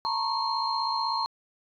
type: tone cluster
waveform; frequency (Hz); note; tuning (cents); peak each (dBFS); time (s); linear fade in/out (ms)
sine; 893 / 949 / 1094 / 4206; A5 / A#5 / C#6 / C8; +25 / +31 / -23 / +8; -31 / -31 / -30 / -31; 0.05-1.26; 0
effects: tanh soft clip ceiling -15 dBFS